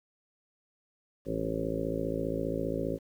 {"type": "harmonic tone with a mistuned harmonic", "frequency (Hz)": 55, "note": "A1", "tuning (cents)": 0, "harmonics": [1, 2, 3, 4, 5, 6, 7, 8, 9, 10], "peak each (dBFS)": [-41, -42, -38, -44, -36, -42, -37, -40, -38, -37], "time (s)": [1.25, 2.99], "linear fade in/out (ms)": 50, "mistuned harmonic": 4, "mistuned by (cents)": -54, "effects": ["10-bit"]}